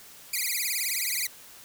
5% pulse tone with vibrato, 2199 Hz, C#7, 14 cents flat, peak -17 dBFS, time 0.33-1.27 s, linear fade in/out 5 ms, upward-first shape triangle, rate 19 Hz, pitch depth 250 cents each way, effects white hiss -49 dBFS RMS until 1.64 s

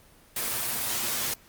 white noise with comb filter, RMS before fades -29 dBFS, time 0.36-1.34 s, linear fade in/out 5 ms, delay 8.5 ms, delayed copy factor +0.8, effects pink hiss -56 dBFS RMS until 1.48 s + Opus 24 kbps

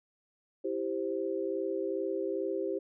sine chord, C major, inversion first, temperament equal, 329.6 / 392 / 523.3 Hz, E4 / G4 / C5, 0 / 0 / 0 cents, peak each -36 / -33 / -36 dBFS, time 0.64-2.79 s, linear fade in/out 10 ms, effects none

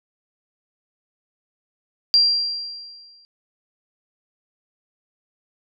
sine tone with exponential decay, 4746 Hz, D8, 17 cents sharp, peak -10 dBFS, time 2.14-3.25 s, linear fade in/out 0 ms, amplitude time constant 240 ms, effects none

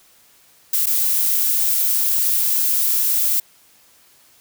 violet noise with dropouts, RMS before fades -18 dBFS, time 0.73-3.4 s, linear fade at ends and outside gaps 5 ms, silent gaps 0.86-0.867 s, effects white hiss -53 dBFS RMS until 4.4 s

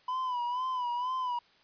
triangle tone with vibrato, 996 Hz, B5, 14 cents sharp, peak -28 dBFS, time 0.08-1.39 s, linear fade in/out 5 ms, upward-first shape sine, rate 2.1 Hz, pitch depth 68 cents each way, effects white hiss -63 dBFS RMS until 1.63 s + resampled to 11025 Hz

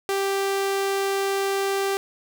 sawtooth tone, 392.5 Hz, G4, 2 cents sharp, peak -18 dBFS, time 0.09-1.97 s, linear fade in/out 0 ms, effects none

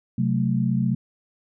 sine chord, F# diminished, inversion second, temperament equal, 130.81 / 185 / 220 Hz, C3 / F#3 / A3, 0 / 0 / 0 cents, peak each -23 / -24 / -24 dBFS, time 0.18-0.95 s, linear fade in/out 5 ms, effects none

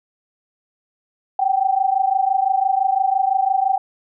sine tone pair together, 759 / 784.9 Hz, F#5 / G5, +44 / +2 cents, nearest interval minor second, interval 58 cents, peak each -18 dBFS, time 1.39-3.78 s, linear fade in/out 5 ms, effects none

